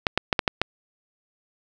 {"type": "clicks", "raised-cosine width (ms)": 0.3, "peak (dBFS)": -3, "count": 6, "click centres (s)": [0.068, 0.176, 0.328, 0.392, 0.478, 0.616], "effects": []}